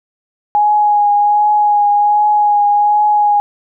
sine tone with vibrato, 830.6 Hz, G#5, in tune, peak -8 dBFS, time 0.55-3.4 s, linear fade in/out 0 ms, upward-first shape triangle, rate 1.3 Hz, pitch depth 21 cents each way, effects none

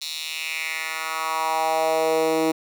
10% pulse tone with high-pass filter sweep, 160 Hz, D#3, 49 cents sharp, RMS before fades -24 dBFS, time 0.01-2.52 s, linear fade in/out 10 ms, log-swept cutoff 4100 to 330 Hz, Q 2.9, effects none

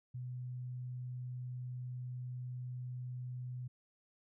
sine tone, 125.1 Hz, B2, 23 cents sharp, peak -40 dBFS, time 0.14-3.68 s, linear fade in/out 10 ms, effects none

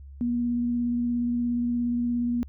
sine tone with vibrato, 240 Hz, B3, 49 cents flat, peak -23 dBFS, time 0.21-2.43 s, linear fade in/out 0 ms, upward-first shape triangle, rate 17 Hz, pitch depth 15 cents each way, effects added 69 Hz sine -41 dBFS peak until 2.48 s

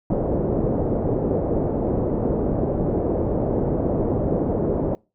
white low-pass noise, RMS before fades -22 dBFS, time 0.1-4.95 s, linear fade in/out 0 ms, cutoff 550 Hz, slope 24 dB/octave, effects noise-tail reverb RT60 0.3 s tail -26 dB re dry

